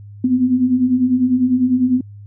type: beating tone pair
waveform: sine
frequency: 244.2 / 254.2 Hz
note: B3 / C4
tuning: -19 / -50 cents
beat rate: 10 Hz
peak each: -19 / -13 dBFS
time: 0.24-2.01 s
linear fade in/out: 5 ms
effects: added 102 Hz sine -34 dBFS peak until 2.26 s